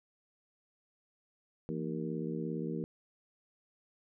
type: harmonic tone with a mistuned harmonic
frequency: 77.4 Hz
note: D#2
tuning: 9 cents flat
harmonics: 2 / 3 / 4 / 5 / 6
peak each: -38 / -40 / -41 / -42 / -43 dBFS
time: 1.69-2.84 s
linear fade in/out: 0 ms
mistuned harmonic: 2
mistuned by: +130 cents
effects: none